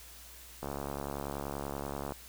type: click train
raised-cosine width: 1 ms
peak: -23 dBFS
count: 106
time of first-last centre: 0.63-2.121 s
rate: 70.4 Hz
effects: added 60 Hz sine -55 dBFS peak until 2.28 s + white hiss -52 dBFS RMS until 2.28 s